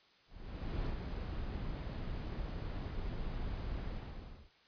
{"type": "noise with ADSR envelope", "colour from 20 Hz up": "brown", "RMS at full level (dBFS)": -36, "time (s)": [0.27, 4.51], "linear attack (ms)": 590, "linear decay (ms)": 79, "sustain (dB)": -4, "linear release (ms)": 650, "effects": ["white hiss -66 dBFS RMS until 4.67 s", "resampled to 11025 Hz"]}